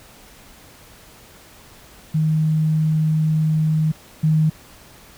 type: tone pair in turn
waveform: sine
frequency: 156.3 / 156.3 Hz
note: D#3 / D#3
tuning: +8 / +8 cents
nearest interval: unison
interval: 0 cents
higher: neither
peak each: -15 / -13 dBFS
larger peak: second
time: 2.14-3.92 / 4.23-4.5 s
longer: first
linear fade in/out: 10 ms
effects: pink hiss -46 dBFS RMS until 5.17 s